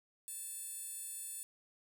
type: tone with high-pass filter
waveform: 15% pulse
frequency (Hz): 875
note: A5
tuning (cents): -10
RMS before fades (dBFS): -45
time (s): 0.28-1.43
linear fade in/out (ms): 0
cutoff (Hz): 9400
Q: 2.1
effects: none